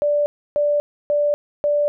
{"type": "tone bursts", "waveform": "sine", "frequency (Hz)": 586, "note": "D5", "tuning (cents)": -4, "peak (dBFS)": -15, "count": 4, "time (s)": [0.02, 1.88], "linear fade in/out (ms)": 0, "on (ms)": 240, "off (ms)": 300, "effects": []}